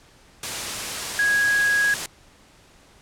sine tone in noise, 1655 Hz, G#6, 6 cents flat, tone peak -17 dBFS, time 1.19-1.94 s, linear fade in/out 2 ms, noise white, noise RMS -28 dBFS, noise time 0.43-2.06 s, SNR +8 dB, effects pink hiss -53 dBFS RMS until 3.01 s + low-pass 9000 Hz 12 dB/octave

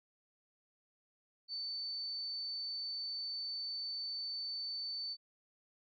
sine tone, 4527 Hz, C#8, 36 cents sharp, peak -38 dBFS, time 1.48-5.17 s, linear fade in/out 50 ms, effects none

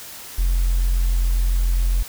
triangle tone, 43.65 Hz, F1, in tune, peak -12 dBFS, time 0.38-2.03 s, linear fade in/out 10 ms, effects tanh soft clip ceiling -12 dBFS + white hiss -37 dBFS RMS until 2.08 s

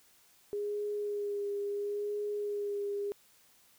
sine tone with vibrato, 410 Hz, G#4, 22 cents flat, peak -32 dBFS, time 0.53-3.12 s, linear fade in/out 0 ms, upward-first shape sine, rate 0.73 Hz, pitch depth 21 cents each way, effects white hiss -64 dBFS RMS until 3.78 s

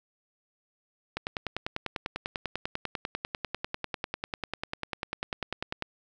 click train, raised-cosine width 0.3 ms, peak -15 dBFS, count 48, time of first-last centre 1.17-5.823 s, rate 10.1 Hz, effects none

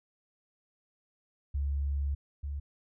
sine tone pair in turn, 70.4 / 71.26 Hz, C#2 / C#2, +27 / +48 cents, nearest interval unison, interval 21 cents, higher second, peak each -28 / -33 dBFS, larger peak first, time 1.54-2.15 / 2.43-2.6 s, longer first, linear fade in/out 10 ms, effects none

